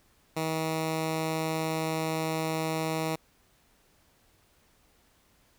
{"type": "tone", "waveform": "10% pulse", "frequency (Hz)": 159.6, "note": "D#3", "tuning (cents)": 44, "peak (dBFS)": -20, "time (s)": [0.36, 3.16], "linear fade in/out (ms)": 10, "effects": ["pink hiss -65 dBFS RMS until 5.58 s"]}